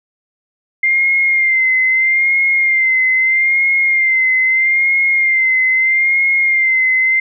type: tone with vibrato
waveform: sine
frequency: 2100 Hz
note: C7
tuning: 6 cents sharp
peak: -10 dBFS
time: 0.83-7.2 s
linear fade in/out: 5 ms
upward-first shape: sine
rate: 0.78 Hz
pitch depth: 44 cents each way
effects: none